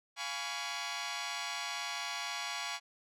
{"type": "chord", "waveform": "10% pulse", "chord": "C# dominant seventh", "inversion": "first", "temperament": "equal with one note detuned", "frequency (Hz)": [698.5, 830.6, 987.8, 1128.8], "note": ["E#5", "G#5", "B5", "C#6"], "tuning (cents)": [0, 0, 0, 31], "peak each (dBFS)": [-35, -33, -35, -32], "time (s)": [0.16, 2.8], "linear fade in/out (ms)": 50, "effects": ["low-pass 8000 Hz 12 dB/octave"]}